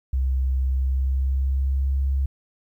sine tone with pitch glide, 65.41 to 67.76 Hz, C2 to C#2, 0 to -39 cents, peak -19 dBFS, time 0.13-2.26 s, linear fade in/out 5 ms, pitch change +61 cents, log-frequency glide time 0.67-1.94 s, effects 10-bit

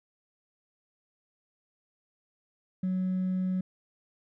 triangle tone with hard clipping, 185.4 Hz, F#3, 4 cents sharp, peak -26 dBFS, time 2.83-3.61 s, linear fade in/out 5 ms, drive 2 dB, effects none

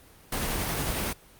pink noise with tremolo, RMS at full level -28 dBFS, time 0.32-1.13 s, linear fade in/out 5 ms, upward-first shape triangle, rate 11 Hz, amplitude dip 25%, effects pink hiss -54 dBFS RMS until 1.39 s + Opus 32 kbps

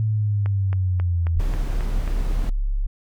sine linear sweep, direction down, 110 to 81.4 Hz, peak -18 dBFS, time 0-1.4 s, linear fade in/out 0 ms
click train, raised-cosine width 0.5 ms, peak -19 dBFS, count 7, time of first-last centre 0.46-2.077 s, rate 3.71 Hz
sine tone, 34.65 Hz, C#1, in tune, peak -19 dBFS, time 1.35-2.87 s, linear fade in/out 10 ms
brown noise, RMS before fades -29 dBFS, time 1.39-2.5 s, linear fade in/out 10 ms
effects none

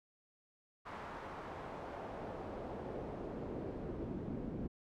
brown noise with band-pass filter sweep, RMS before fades -44 dBFS, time 0.85-4.68 s, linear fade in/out 20 ms, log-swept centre 1200 to 260 Hz, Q 1.2, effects none

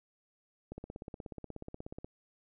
click train, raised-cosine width 2 ms, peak -29 dBFS, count 23, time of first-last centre 0.72-2.045 s, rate 16.6 Hz, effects none

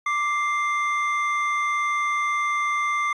triangle tone pair together, 1174.7 / 2093 Hz, D6 / C7, 0 / 0 cents, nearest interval minor seventh, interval 1000 cents, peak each -21 / -24 dBFS, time 0.06-3.13 s, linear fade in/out 5 ms, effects resampled to 22050 Hz

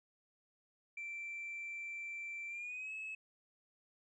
sine tone with pitch glide, 2344 to 2586 Hz, D7 to E7, -4 to -34 cents, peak -40 dBFS, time 0.97-3.15 s, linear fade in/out 5 ms, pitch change +170 cents, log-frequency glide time 2.48-2.92 s, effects tanh soft clip ceiling -39 dBFS

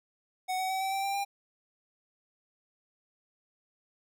square tone with pitch steps, 743 / 752.1 / 761.2 / 770.5 / 779.9 / 789.5 / 799.1 Hz, F#5 / F#5 / F#5 / G5 / G5 / G5 / G5, +7 / +28 / +49 / -30 / -9 / +12 / +33 cents, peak -30 dBFS, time 0.48-1.25 s, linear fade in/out 20 ms, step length 110 ms, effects none

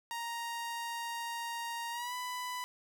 sawtooth tone with pitch glide, 934 to 995.3 Hz, A#5 to B5, +3 to +13 cents, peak -33 dBFS, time 0.11-2.64 s, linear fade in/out 0 ms, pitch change +110 cents, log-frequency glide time 1.91-2.14 s, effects 12-bit

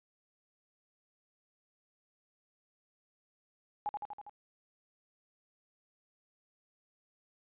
sine tone with echo, 830.6 Hz, G#5, in tune, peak -31 dBFS, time 3.86-3.89 s, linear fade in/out 0 ms, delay 81 ms, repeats 5, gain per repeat -3 dB, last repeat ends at 4.295 s, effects resampled to 8000 Hz

